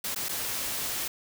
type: noise with dropouts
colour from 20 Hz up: white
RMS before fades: -32 dBFS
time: 0.04-1.08 s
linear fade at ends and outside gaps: 5 ms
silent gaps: 0.148-0.159 / 0.286-0.291 s
effects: none